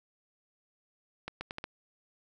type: accelerating click train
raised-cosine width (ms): 0.3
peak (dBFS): -21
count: 5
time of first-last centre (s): 1.28-1.641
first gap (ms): 130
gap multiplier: 0.76
effects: none